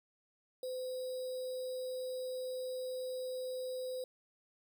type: tone with sample-and-hold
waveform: sine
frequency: 511 Hz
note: C5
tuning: 41 cents flat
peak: -37 dBFS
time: 0.63-4.04 s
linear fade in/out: 2 ms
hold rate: 4410 Hz
effects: none